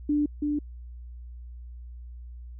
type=tone with echo; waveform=sine; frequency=294.7 Hz; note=D4; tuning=6 cents sharp; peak=-21 dBFS; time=0.09-0.26 s; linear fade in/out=5 ms; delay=330 ms; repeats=1; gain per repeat=-3 dB; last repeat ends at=0.59 s; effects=added 60 Hz sine -39 dBFS peak until 2.59 s